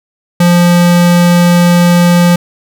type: tone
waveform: square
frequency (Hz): 174.61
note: F3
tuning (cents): 0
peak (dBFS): -5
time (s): 0.4-2.36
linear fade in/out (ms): 5
effects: none